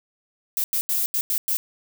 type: noise bursts at uneven times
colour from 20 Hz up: violet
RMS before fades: -23 dBFS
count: 6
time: 0.57-0.64 / 0.73-0.81 / 0.89-1.06 / 1.14-1.21 / 1.3-1.38 / 1.48-1.57 s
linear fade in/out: 0 ms
effects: none